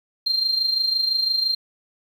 sine tone with amplitude modulation, 4177 Hz, C8, 4 cents flat, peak -15 dBFS, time 0.26-1.55 s, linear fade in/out 10 ms, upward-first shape sine, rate 25.9 Hz, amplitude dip 65%, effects tanh soft clip ceiling -13 dBFS + 8-bit

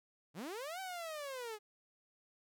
sawtooth linear two-way sweep, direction up then down, 129.7 to 774 to 410.4 Hz, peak -38 dBFS, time 0.34-1.59 s, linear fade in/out 50 ms, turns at 0.8 s, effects none

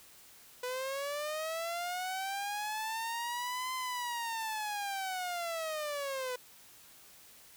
sawtooth linear two-way sweep, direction up then down, 493.6 to 1032 to 493.6 Hz, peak -31 dBFS, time 0.63-6.36 s, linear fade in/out 5 ms, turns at 3.74 s, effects white hiss -57 dBFS RMS until 7.56 s

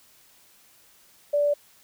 sine tone, 582 Hz, D5, 16 cents flat, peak -19 dBFS, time 1.33-1.54 s, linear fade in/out 10 ms, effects white hiss -57 dBFS RMS until 1.83 s

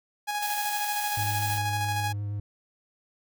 sawtooth tone with tremolo, 830.6 Hz, G#5, in tune, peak -23 dBFS, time 0.27-2.13 s, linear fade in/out 20 ms, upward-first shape square, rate 13 Hz, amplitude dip 30%
blue noise, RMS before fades -35 dBFS, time 0.41-1.59 s, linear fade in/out 20 ms
triangle tone with vibrato, 102.6 Hz, G#2, 21 cents flat, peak -27 dBFS, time 1.17-2.4 s, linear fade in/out 5 ms, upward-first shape triangle, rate 8.8 Hz, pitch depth 18 cents each way
effects none

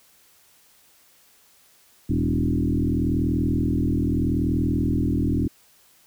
sine tone with frequency modulation, 185 Hz, F#3, in tune, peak -19 dBFS, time 2.09-5.48 s, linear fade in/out 10 ms, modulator 40.8 Hz, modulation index 3.4, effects white hiss -57 dBFS RMS until 6.06 s

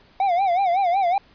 triangle tone with vibrato, 740 Hz, F#5, in tune, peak -15 dBFS, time 0.2-1.18 s, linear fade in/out 2 ms, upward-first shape sine, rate 5.4 Hz, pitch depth 140 cents each way, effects pink hiss -54 dBFS RMS until 1.34 s + resampled to 11025 Hz

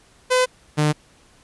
sawtooth tone pair in turn, 507 / 150.73 Hz, B4 / D3, +45 / +45 cents, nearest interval octave + major sixth, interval 2100 cents, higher first, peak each -11 / -12 dBFS, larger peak first, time 0.3-0.46 / 0.77-0.93 s, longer neither, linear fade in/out 20 ms, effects pink hiss -54 dBFS RMS until 1.43 s + resampled to 24000 Hz

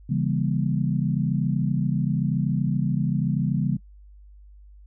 sine chord, C# diminished seventh, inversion none, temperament just, 138.59 / 166.31 / 199.57 / 239.5 Hz, C#3 / E3 / G3 / Bb3, 0 / +16 / +31 / +47 cents, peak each -24 / -26 / -27 / -30 dBFS, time 0.09-3.77 s, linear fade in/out 10 ms, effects noise-tail reverb RT60 0.1 s tail -22 dB re dry + added 50 Hz sine -45 dBFS peak until 4.86 s

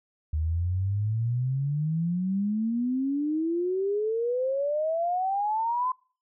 sine exponential sweep, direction up, 75.6 to 1035 Hz, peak -24 dBFS, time 0.33-5.92 s, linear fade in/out 5 ms, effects noise-tail reverb RT60 0.4 s tail -25 dB re dry

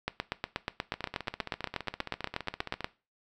two click trains, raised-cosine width 0.3 ms, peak -20 / -14 dBFS, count 29 / 24, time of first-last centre 0.94-2.807 / 0.08-2.844 s, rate 15 / 8.32 Hz, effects noise-tail reverb RT60 0.3 s tail -18 dB re dry

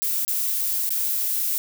violet noise with dropouts, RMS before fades -24 dBFS, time 0.02-1.58 s, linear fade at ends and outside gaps 0 ms, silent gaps 0.25-0.279 / 0.892-0.905 s, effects none

